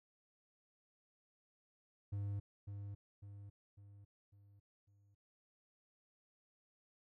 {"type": "tone with echo", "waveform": "triangle", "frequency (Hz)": 100.9, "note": "G#2", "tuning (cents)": -49, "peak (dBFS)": -36, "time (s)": [2.12, 2.4], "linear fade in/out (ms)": 10, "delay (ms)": 550, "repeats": 5, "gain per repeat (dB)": -6, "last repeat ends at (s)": 5.15, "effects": []}